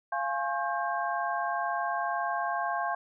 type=tone cluster; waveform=sine; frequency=692 / 834 / 1080 / 1589 Hz; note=F5 / G#5 / C#6 / G6; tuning=-16 / +7 / -45 / +23 cents; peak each=-32 / -34 / -33 / -35 dBFS; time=0.12-2.95 s; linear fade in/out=5 ms; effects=none